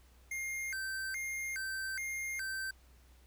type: tone with vibrato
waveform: square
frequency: 1816 Hz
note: A#6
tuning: 46 cents flat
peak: -37 dBFS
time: 0.31-2.71 s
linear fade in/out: 5 ms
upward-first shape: square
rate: 1.2 Hz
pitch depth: 270 cents each way
effects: added 62 Hz sine -59 dBFS peak until 3.26 s + pink hiss -67 dBFS RMS until 3.26 s